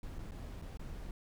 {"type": "noise with dropouts", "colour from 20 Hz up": "brown", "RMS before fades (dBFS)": -44, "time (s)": [0.03, 1.11], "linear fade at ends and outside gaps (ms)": 2, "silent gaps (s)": [[0.186, 0.19], [0.31, 0.318], [0.617, 0.621], [0.773, 0.794]], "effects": []}